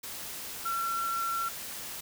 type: tone in noise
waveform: sine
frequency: 1357 Hz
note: E6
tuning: 50 cents sharp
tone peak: -29 dBFS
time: 0.65-1.49 s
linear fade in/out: 10 ms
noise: white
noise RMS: -40 dBFS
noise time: 0.03-2.01 s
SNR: +8 dB
effects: none